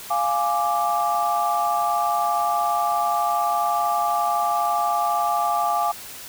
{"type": "chord", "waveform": "sine", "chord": "D diminished", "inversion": "first", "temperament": "equal", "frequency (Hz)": [698.5, 830.6, 1174.7], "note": ["F5", "Ab5", "D6"], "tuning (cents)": [0, 0, 0], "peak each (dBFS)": -23, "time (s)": [0.1, 5.92], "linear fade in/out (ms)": 10, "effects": ["tanh soft clip ceiling -9 dBFS", "white hiss -38 dBFS RMS until 6.28 s"]}